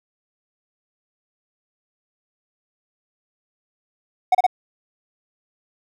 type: tone bursts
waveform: triangle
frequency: 740 Hz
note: F#5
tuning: in tune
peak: -9 dBFS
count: 3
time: 4.32-4.466 s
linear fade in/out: 5 ms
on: 28 ms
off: 31 ms
effects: none